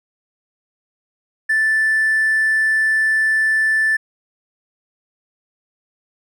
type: tone with hard clipping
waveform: triangle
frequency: 1760 Hz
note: A6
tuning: in tune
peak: -14 dBFS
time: 1.49-3.97 s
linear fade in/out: 10 ms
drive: 4 dB
effects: none